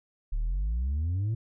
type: exponential sweep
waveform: sine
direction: up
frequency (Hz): 35 to 116.1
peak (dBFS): -23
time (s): 0.32-1.35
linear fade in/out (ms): 10
effects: tanh soft clip ceiling -25 dBFS